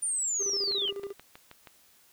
sine linear sweep, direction down, 9260 to 2800 Hz, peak -27 dBFS, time 0.02-0.91 s, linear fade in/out 10 ms
triangle tone with tremolo, 398.6 Hz, G4, 29 cents sharp, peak -31 dBFS, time 0.39-1.13 s, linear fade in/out 20 ms, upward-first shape square, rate 14 Hz, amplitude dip 70%
click train, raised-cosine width 0.3 ms, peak -30 dBFS, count 7, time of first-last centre 0.72-1.672 s, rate 6.3 Hz
effects white hiss -61 dBFS RMS until 2.12 s

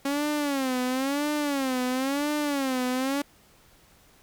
sawtooth tone with vibrato, 273.9 Hz, C#4, 21 cents flat, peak -21 dBFS, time 0.05-3.22 s, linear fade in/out 5 ms, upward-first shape sine, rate 0.98 Hz, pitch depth 150 cents each way, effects pink hiss -58 dBFS RMS until 4.22 s

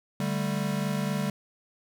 square chord, D suspended fourth, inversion none, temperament equal, 146.83 / 196 / 220 Hz, D3 / G3 / A3, 0 / 0 / 0 cents, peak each -32 / -30 / -35 dBFS, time 0.2-1.3 s, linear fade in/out 2 ms, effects none

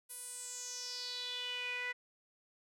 sawtooth tone with band-pass filter sweep, 493.9 Hz, B4, in tune, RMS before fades -42 dBFS, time 0.09-1.93 s, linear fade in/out 20 ms, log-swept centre 11000 to 2000 Hz, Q 5.4, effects none

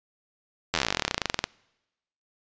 slowing click train, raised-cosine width 0.2 ms, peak -6 dBFS, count 28, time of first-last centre 0.74-1.441 s, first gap 11 ms, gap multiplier 1.06, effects noise-tail reverb RT60 1.0 s tail -26 dB re dry + resampled to 16000 Hz

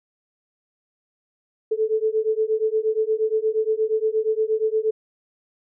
sine beating tone pair, 433.2 / 441.7 Hz, A4 / A4, -27 / +7 cents, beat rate 8.5 Hz, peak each -22 dBFS, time 1.71-4.91 s, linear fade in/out 10 ms, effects none

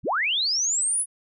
sine linear sweep, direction up, 32.7 to 10490 Hz, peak -21 dBFS, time 0.03-1.06 s, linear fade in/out 50 ms, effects none

